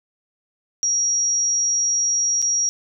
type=tone with dropouts; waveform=sine; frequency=5680 Hz; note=F8; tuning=28 cents sharp; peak=-17 dBFS; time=0.83-2.69 s; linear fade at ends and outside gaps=0 ms; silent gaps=2.418-2.425 s; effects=none